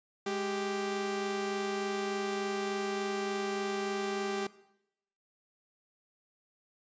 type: tone pair together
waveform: sawtooth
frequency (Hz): 207.7 / 392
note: G#3 / G4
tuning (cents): 0 / 0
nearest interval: major seventh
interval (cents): 1100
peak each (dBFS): -34 / -29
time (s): 0.26-4.47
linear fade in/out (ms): 5
effects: noise-tail reverb RT60 0.8 s tail -18 dB re dry + resampled to 16000 Hz